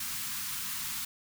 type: band-stop noise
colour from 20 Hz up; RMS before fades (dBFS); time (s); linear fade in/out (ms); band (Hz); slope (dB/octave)
white; -36; 0-1.05; 5; 270 to 940; 48
effects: none